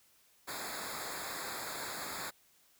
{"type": "noise with comb filter", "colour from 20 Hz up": "pink", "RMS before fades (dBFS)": -41, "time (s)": [0.47, 2.31], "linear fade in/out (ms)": 20, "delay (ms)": 0.34, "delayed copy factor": -1, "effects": ["white hiss -67 dBFS RMS until 2.79 s"]}